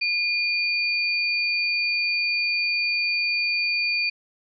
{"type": "tone pair together", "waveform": "sine", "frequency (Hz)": [2431, 4589], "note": ["D#7", "D8"], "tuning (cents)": [-41, -41], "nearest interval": "major seventh", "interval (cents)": 1100, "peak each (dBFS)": [-22, -27], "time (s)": [0.01, 4.1], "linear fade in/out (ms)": 10, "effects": []}